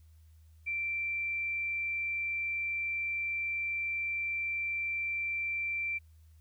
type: tone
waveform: sine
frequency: 2349 Hz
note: D7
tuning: in tune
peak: -31 dBFS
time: 0.66-5.99 s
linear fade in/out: 20 ms
effects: added 79 Hz sine -55 dBFS peak until 6.4 s + white hiss -74 dBFS RMS until 6.4 s